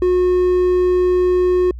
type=tone; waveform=triangle; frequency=362.5 Hz; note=F#4; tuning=35 cents flat; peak=-10 dBFS; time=0.02-1.71 s; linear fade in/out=2 ms; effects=added 60 Hz sine -28 dBFS peak until 1.79 s